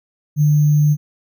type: tone with sample-and-hold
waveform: sine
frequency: 148.9 Hz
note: D3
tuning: 24 cents sharp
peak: -10 dBFS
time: 0.36-0.97 s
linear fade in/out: 50 ms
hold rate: 6300 Hz
effects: none